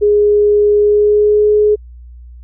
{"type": "tone with pitch glide", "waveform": "sine", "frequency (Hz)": [414.9, 420.7], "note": ["G#4", "G#4"], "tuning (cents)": [-2, 22], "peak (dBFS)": -7, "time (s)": [0.01, 1.76], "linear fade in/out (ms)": 20, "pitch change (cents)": 24, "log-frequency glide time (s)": [0.79, 1.51], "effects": ["added 60 Hz sine -32 dBFS peak until 2.43 s"]}